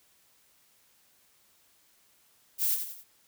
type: noise with echo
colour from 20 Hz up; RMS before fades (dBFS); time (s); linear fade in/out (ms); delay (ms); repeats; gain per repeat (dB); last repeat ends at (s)
violet; -27; 2.58-2.78; 50; 89; 3; -7; 3.047
effects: white hiss -65 dBFS RMS until 3.27 s